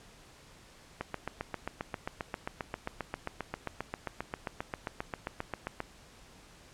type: click train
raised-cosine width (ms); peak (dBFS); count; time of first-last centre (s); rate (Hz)
0.5; -19; 37; 1.01-5.804; 7.51
effects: pink hiss -56 dBFS RMS until 6.73 s + low-pass 9000 Hz 12 dB/octave